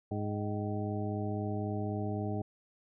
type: harmonic tone with a mistuned harmonic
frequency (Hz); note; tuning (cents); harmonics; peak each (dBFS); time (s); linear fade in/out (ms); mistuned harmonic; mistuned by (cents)
103.83; G#2; 0; 1 / 2 / 3 / 4 / 6 / 7; -35 / -38 / -40 / -41 / -43 / -43; 0.11-2.42; 5; 7; +89
effects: none